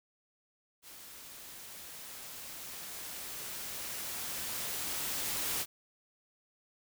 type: noise with level ramp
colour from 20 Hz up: white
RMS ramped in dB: -51 to -34 dBFS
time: 0.82-5.66 s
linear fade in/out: 50 ms
effects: none